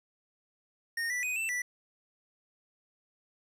square tone with pitch steps, 1845 / 1969 / 2498 / 2666 / 1967 Hz, A#6 / B6 / D#7 / E7 / B6, -18 / -6 / +6 / +19 / -7 cents, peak -31 dBFS, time 0.97-1.62 s, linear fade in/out 5 ms, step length 130 ms, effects low-pass 12000 Hz 12 dB/octave + 10-bit

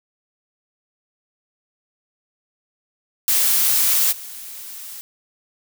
blue noise with level steps, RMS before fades -17 / -35 dBFS, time 3.28-5.01 s, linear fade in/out 0 ms, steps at 4.11 s, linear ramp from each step 20 ms, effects none

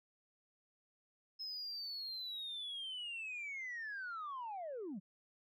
sine linear sweep, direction down, 5180 to 164.81 Hz, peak -40 dBFS, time 1.39-5 s, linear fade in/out 20 ms, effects tanh soft clip ceiling -39 dBFS

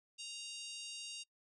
harmonic tone with a mistuned harmonic, 932.3 Hz, A#5, in tune, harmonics 3 / 4 / 5 / 6 / 7 / 8 / 9 / 10, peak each -48 / -52 / -51 / -56 / -54 / -58 / -55 / -60 dBFS, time 0.18-1.24 s, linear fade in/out 20 ms, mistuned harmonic 10, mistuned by +63 cents, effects noise-tail reverb RT60 0.1 s tail -25 dB re dry

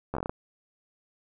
slowing click train, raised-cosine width 1 ms, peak -17 dBFS, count 8, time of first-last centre 0.14-0.295 s, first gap 12 ms, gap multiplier 1.2, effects none

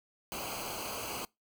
pink noise with comb filter, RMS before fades -39 dBFS, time 0.32-1.25 s, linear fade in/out 0 ms, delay 0.55 ms, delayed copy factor -0.8, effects noise-tail reverb RT60 0.2 s tail -24 dB re dry

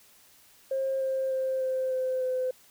sine tone with pitch steps, 534 / 529.4 / 524.8 / 520.3 / 515.8 / 511.4 Hz, C5 / C5 / C5 / C5 / C5 / C5, +35 / +20 / +5 / -10 / -25 / -40 cents, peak -25 dBFS, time 0.71-2.51 s, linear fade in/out 5 ms, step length 300 ms, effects tanh soft clip ceiling -21 dBFS + white hiss -58 dBFS RMS until 2.7 s

